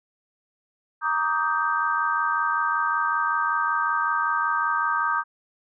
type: chord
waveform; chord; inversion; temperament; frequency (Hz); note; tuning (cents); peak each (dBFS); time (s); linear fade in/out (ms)
sine; Eb major seventh; second; equal with one note detuned; 932.3 / 1159.2 / 1244.5 / 1568; Bb5 / D6 / Eb6 / G6; 0 / -23 / 0 / 0; -28 / -28 / -25 / -26; 1.01-5.24; 50
effects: none